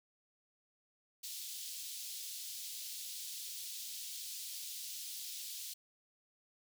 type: high-pass noise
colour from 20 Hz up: pink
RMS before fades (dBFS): -45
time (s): 1.23-5.74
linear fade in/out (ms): 10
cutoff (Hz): 3500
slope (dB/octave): 24
effects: none